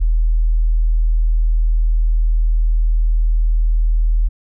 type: tone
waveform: sine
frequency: 39.99 Hz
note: D#1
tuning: 48 cents sharp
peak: -11 dBFS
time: 0-4.29 s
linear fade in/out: 20 ms
effects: none